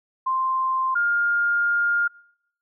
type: tone pair in turn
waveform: sine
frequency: 1046.5 / 1411.1 Hz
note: C6 / F6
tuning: 0 / +17 cents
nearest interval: perfect fourth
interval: 517 cents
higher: second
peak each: -20 / -18 dBFS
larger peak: second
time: 0.26-0.95 / 0.95-2.08 s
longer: second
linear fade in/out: 10 ms
effects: noise-tail reverb RT60 0.8 s tail -25 dB re dry